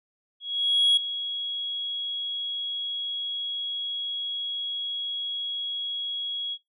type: tone with ADSR envelope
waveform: sine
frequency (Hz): 3322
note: G#7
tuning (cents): 0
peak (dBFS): -14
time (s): 0.4-6.58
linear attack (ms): 570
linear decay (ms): 4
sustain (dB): -14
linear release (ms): 53
effects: noise-tail reverb RT60 0.2 s tail -24 dB re dry + tanh soft clip ceiling -15 dBFS